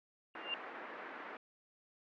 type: tone with exponential growth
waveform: sine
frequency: 2794 Hz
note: F7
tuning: in tune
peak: -32 dBFS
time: 0.34-0.54 s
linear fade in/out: 1 ms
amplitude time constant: 42 ms
type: band-pass noise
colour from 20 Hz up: white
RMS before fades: -48 dBFS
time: 0.35-1.37 s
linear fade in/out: 2 ms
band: 260 to 1900 Hz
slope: 24 dB/octave
effects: none